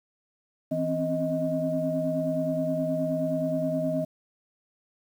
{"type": "tone cluster", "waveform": "sine", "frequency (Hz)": [163, 259.7, 269.2, 627], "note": ["E3", "C4", "C4", "D#5"], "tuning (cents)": [-19, -13, 49, 13], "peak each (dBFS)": [-31, -30, -34, -27], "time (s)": [0.71, 4.05], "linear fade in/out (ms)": 10, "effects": ["tanh soft clip ceiling -14 dBFS", "9-bit"]}